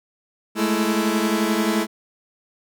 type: tone cluster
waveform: sawtooth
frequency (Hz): 210.1 / 221.5 / 332.2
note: G#3 / A3 / E4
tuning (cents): +20 / +12 / +13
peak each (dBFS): -19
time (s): 0.55-1.87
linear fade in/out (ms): 50
effects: none